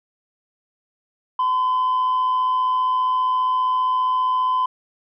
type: tone with amplitude modulation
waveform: sine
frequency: 1018 Hz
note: C6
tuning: 48 cents flat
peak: -13 dBFS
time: 1.39-4.66 s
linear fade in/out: 5 ms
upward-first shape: sine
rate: 115 Hz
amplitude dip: 40%
effects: tanh soft clip ceiling -15 dBFS